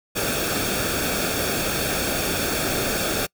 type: noise with comb filter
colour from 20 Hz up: pink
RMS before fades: -24 dBFS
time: 0.15-3.27 s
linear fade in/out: 20 ms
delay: 1 ms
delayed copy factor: -0.65
effects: noise-tail reverb RT60 0.1 s tail -26 dB re dry